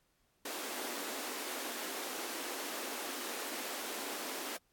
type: high-pass noise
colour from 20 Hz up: pink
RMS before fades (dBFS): -41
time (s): 0.45-4.57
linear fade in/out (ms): 5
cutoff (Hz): 250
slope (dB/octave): 48
effects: pink hiss -75 dBFS RMS until 4.72 s + AAC 64 kbps